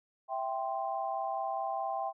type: chord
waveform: sine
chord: C major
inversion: first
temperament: equal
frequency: 659.3 / 784 / 1046.5 Hz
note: E5 / G5 / C6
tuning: 0 / 0 / 0 cents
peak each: -37 / -34 / -39 dBFS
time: 0.28-2.13 s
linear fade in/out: 50 ms
effects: none